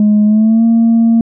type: tone with pitch glide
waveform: sine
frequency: 210.1 to 229.1 Hz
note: G#3 to A#3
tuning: +20 to -30 cents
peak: -4 dBFS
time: 0-1.21 s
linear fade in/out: 2 ms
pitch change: +150 cents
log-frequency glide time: 0.25-0.64 s
effects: tanh soft clip ceiling -4 dBFS